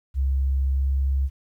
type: tone with pitch glide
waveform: sine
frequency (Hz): 67.3 to 67.77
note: C2 to C#2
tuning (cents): +49 to -39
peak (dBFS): -19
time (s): 0.14-1.3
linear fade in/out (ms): 50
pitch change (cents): +12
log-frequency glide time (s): 0.7-0.83
effects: 10-bit